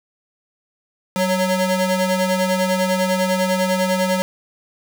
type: ring-modulated tone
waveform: 30% pulse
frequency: 370 Hz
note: F#4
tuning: in tune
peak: -11 dBFS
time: 1.16-4.22 s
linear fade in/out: 0 ms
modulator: 180 Hz
effects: 7-bit